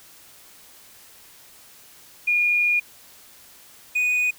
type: tone pair in turn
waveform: sine / triangle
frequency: 2433 / 2477 Hz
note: D#7 / D#7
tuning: -39 / -8 cents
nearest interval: unison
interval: 31 cents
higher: second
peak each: -17 dBFS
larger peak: neither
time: 2.27-2.8 / 3.95-4.31 s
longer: first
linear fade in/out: 10 ms
effects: white hiss -49 dBFS RMS until 4.38 s